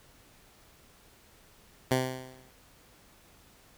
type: tone with exponential decay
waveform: 10% pulse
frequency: 129.2 Hz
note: C3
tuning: 21 cents flat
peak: -14 dBFS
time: 1.91-2.51 s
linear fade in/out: 2 ms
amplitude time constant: 130 ms
effects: pink hiss -59 dBFS RMS until 3.77 s